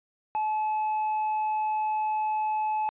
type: tone with quantisation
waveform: triangle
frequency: 860 Hz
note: A5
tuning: 40 cents flat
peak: -23 dBFS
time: 0.35-2.89 s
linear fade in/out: 0 ms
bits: 8
effects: resampled to 8000 Hz